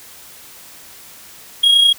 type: tone with amplitude modulation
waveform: triangle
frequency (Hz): 3283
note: G#7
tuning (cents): -21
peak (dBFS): -5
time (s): 1.63-1.93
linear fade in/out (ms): 10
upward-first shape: sine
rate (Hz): 31.4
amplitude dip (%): 45
effects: white hiss -40 dBFS RMS until 1.98 s